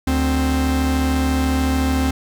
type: tone pair together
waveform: 45% pulse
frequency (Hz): 74.03 / 262.3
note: D2 / C4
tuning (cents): +14 / +4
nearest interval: octave + minor seventh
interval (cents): 2190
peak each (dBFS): -19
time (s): 0.07-2.11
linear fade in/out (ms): 5
effects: none